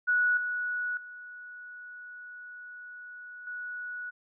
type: tone with level steps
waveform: sine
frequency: 1468 Hz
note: F#6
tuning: 14 cents flat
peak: -22 / -29 / -42 / -35 dBFS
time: 0.07-4.11 s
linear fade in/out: 20 ms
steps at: 0.37 / 0.97 / 3.47 s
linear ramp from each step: 2 ms
effects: none